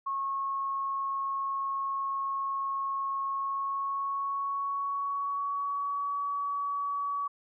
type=tone with pitch glide; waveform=sine; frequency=1093 to 1135.5 Hz; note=C#6 to C#6; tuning=-25 to +41 cents; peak=-29 dBFS; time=0.06-7.28 s; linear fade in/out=10 ms; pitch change=+66 cents; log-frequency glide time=3.28-6.17 s; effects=none